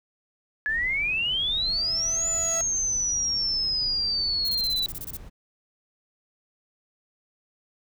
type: exponential two-way sweep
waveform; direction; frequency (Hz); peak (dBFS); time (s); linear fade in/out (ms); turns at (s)
sine; up then down; 1690 to 7040 to 3926; -23; 0.66-4.86; 0; 2.28
type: noise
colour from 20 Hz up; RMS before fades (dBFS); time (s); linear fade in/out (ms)
brown; -41; 0.68-5.3; 20
type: tone with exponential growth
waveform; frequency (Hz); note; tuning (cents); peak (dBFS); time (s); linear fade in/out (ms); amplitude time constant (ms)
sawtooth; 659.3; E5; 0; -26; 0.81-2.61; 0; 390
type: noise bursts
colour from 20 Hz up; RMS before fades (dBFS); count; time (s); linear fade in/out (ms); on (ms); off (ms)
violet; -35; 12; 4.45-5.169; 2; 37; 25
effects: none